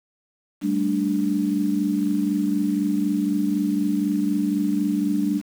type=chord; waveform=sine; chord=G suspended second; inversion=none; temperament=equal; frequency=196 / 220 / 293.7 Hz; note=G3 / A3 / D4; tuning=0 / 0 / 0 cents; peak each=-24 / -26 / -22 dBFS; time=0.61-5.42 s; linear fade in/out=50 ms; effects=7-bit